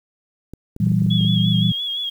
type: clicks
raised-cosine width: 3 ms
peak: -21 dBFS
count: 8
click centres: 0.536 / 0.764 / 0.87 / 0.917 / 1.02 / 1.064 / 1.209 / 1.248 s
type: chord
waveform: sine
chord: E diminished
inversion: second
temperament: equal with one note detuned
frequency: 116.54 / 164.81 / 192.74 Hz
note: Bb2 / E3 / G3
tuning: 0 / 0 / -29 cents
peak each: -19 dBFS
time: 0.8-1.72 s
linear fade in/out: 5 ms
type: tone with vibrato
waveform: sine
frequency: 3327 Hz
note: G#7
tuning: 2 cents sharp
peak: -22 dBFS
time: 1.1-2.1 s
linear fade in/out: 10 ms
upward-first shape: sine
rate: 5.8 Hz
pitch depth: 48 cents each way
effects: 8-bit